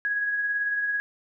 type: tone with tremolo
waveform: sine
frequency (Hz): 1661.2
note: G#6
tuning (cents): 0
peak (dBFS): -22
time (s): 0.05-1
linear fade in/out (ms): 0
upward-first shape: triangle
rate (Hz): 18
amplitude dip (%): 40
effects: none